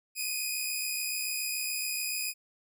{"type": "tone pair together", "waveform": "10% pulse", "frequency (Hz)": [2452, 2519], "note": ["D#7", "D#7"], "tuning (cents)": [-26, 21], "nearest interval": "unison", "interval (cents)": 47, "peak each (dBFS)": -25, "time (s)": [0.15, 2.34], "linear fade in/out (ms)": 50, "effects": []}